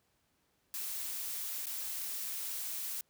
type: noise with dropouts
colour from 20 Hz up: blue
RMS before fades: -39 dBFS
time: 0.74-3.01 s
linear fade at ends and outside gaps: 1 ms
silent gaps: 1.658-1.668 s
effects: pink hiss -75 dBFS RMS until 3.09 s + high-pass 60 Hz 12 dB/octave